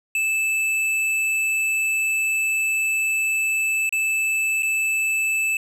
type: tone with dropouts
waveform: square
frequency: 2628 Hz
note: E7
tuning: 6 cents flat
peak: -20 dBFS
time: 0.15-5.57 s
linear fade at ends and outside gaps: 2 ms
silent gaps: 3.893-3.925 / 4.624-4.63 s
effects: low-pass 12000 Hz 12 dB/octave + 9-bit